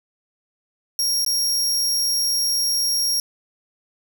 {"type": "tone with dropouts", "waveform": "sawtooth", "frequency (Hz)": 5588, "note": "F8", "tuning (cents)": 0, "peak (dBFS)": -16, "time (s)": [0.99, 3.2], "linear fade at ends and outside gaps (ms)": 1, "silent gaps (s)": [1.248, 1.263], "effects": []}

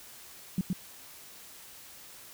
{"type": "tone with echo", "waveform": "sine", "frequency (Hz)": 184.7, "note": "F#3", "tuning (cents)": -3, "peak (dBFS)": -24, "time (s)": [0.58, 0.61], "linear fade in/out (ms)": 2, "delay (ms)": 120, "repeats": 1, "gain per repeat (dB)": -2, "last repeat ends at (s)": 0.73, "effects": ["white hiss -50 dBFS RMS until 2.33 s"]}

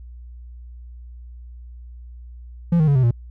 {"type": "tone with pitch steps", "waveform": "triangle", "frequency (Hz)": [170.7, 155.63, 141.89, 129.37, 117.95], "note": ["F3", "D#3", "C#3", "C3", "A#2"], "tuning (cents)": [-39, 1, 41, -19, 21], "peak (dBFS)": -11, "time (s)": [2.72, 3.11], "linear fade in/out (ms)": 5, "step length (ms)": 78, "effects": ["added 60 Hz sine -36 dBFS peak until 3.3 s"]}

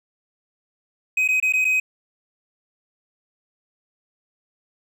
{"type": "tone with dropouts", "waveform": "triangle", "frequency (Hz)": 2521, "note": "D#7", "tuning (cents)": 22, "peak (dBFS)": -15, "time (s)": [1.17, 1.8], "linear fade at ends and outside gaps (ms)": 5, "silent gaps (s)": [[1.278, 1.286], [1.401, 1.425], [1.525, 1.535], [1.646, 1.65]], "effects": []}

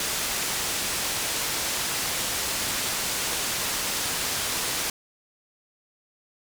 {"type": "low-pass noise", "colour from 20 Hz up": "white", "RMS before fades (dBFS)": -28, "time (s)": [0, 4.9], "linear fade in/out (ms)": 2, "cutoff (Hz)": 9300, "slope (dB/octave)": 12, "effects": []}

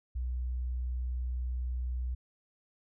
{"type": "tone", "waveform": "sine", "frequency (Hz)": 62, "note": "B1", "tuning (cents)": 7, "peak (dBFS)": -31, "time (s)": [0.15, 2.15], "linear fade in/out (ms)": 10, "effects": []}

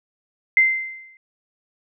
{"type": "tone with exponential decay", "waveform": "sine", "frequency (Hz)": 2079, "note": "C7", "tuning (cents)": -12, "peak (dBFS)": -9, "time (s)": [0.57, 1.17], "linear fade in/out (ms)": 1, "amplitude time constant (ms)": 130, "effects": []}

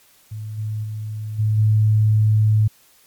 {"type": "tone with level steps", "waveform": "sine", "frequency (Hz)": 107.7, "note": "A2", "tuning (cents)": -37, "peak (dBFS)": [-27, -22, -25, -15, -12], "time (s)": [0.31, 2.68], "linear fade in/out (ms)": 10, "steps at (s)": [0.57, 0.83, 1.38, 1.57], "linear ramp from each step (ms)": 20, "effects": ["white hiss -54 dBFS RMS until 3.06 s", "MP3 96 kbps"]}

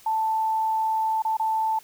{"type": "tone with dropouts", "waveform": "sine", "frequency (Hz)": 882, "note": "A5", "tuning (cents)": 4, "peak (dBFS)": -21, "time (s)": [0.06, 1.79], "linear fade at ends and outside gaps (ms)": 5, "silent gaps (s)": [[1.222, 1.249], [1.37, 1.396]], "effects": ["white hiss -52 dBFS RMS until 1.83 s"]}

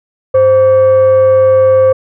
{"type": "tone with frequency modulation", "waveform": "sine", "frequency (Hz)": 523.3, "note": "C5", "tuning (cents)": 0, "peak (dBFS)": -3, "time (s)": [0.34, 1.93], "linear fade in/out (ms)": 10, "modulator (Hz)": 624, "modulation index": 0.28, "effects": ["tanh soft clip ceiling -1 dBFS"]}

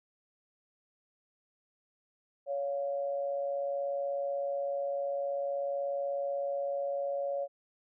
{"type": "tone pair together", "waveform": "sine", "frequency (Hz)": [560.5, 701], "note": ["C#5", "F5"], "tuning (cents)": [19, 6], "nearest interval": "major third", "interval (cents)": 387, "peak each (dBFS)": [-31, -40], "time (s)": [2.46, 7.48], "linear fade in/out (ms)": 50, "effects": []}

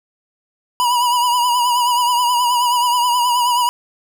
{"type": "tone with vibrato", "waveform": "square", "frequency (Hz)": 973, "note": "B5", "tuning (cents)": -26, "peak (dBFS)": -14, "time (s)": [0.8, 3.69], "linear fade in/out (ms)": 0, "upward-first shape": "triangle", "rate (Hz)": 9.4, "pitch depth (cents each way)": 61, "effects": []}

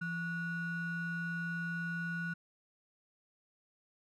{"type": "ring-modulated tone", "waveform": "triangle", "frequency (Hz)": 646, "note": "E5", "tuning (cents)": -35, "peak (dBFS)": -30, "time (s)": [0.01, 2.34], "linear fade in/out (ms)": 10, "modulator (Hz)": 816, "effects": []}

